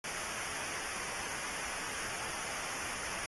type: noise with comb filter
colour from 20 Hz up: pink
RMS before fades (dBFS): -40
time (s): 0.04-3.26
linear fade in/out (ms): 2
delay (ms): 0.25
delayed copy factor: -0.8
effects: AAC 32 kbps